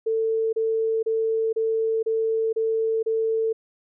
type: tone bursts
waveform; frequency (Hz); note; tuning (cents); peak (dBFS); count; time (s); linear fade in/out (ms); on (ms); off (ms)
sine; 446.3; A4; +25; -20; 7; 0.06-3.53; 10; 470; 30
effects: none